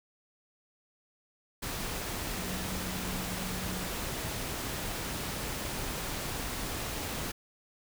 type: tone in noise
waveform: sine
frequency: 185 Hz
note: F#3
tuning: in tune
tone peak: -39 dBFS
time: 2.37-3.87 s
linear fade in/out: 10 ms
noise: pink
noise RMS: -36 dBFS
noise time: 1.62-7.32 s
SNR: -6 dB
effects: none

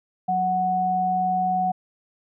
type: tone pair together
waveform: sine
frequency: 183.19 / 740 Hz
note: F#3 / F#5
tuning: -17 / 0 cents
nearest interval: 2 octaves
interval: 2417 cents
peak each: -29 / -20 dBFS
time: 0.28-1.72 s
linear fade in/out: 10 ms
effects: none

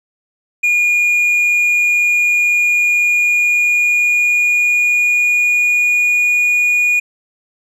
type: tone with pitch glide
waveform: triangle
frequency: 2434 to 2448 Hz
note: D#7 to D#7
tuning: -39 to -29 cents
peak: -9 dBFS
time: 0.63-7 s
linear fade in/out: 10 ms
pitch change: +10 cents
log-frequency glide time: 3.03-6.41 s
effects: none

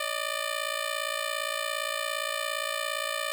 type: ring-modulated tone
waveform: 10% pulse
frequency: 597 Hz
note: D5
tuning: 28 cents sharp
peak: -18 dBFS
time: 0-3.32 s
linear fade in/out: 0 ms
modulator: 28.7 Hz
effects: none

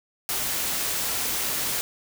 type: noise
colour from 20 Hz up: white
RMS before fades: -27 dBFS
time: 0.29-1.81 s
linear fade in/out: 0 ms
effects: none

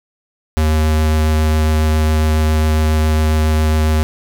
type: tone with vibrato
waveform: square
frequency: 77.78 Hz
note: D#2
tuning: in tune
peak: -12 dBFS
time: 0.57-4.03 s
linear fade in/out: 0 ms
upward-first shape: triangle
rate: 7.3 Hz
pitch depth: 10 cents each way
effects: none

